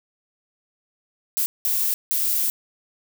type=noise bursts at uneven times; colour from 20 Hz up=violet; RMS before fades=-22 dBFS; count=3; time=1.37-1.46 / 1.65-1.94 / 2.11-2.5 s; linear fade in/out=0 ms; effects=none